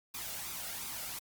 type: noise with flanger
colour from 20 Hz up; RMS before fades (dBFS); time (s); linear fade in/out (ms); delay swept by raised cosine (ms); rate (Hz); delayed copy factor
white; -41; 0.14-1.19; 5; 0.81 to 1.45; 2.8; +0.55
effects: Opus 48 kbps